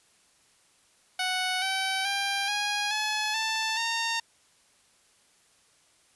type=tone with pitch steps; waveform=10% pulse; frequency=740 / 767 / 794.9 / 823.9 / 854 / 885.1 / 917.4 Hz; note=F#5 / G5 / G5 / G#5 / G#5 / A5 / A#5; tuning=0 / -38 / +24 / -14 / +48 / +10 / -28 cents; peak=-18 dBFS; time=1.19-4.2 s; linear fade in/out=5 ms; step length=430 ms; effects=white hiss -63 dBFS RMS until 6.15 s + resampled to 24000 Hz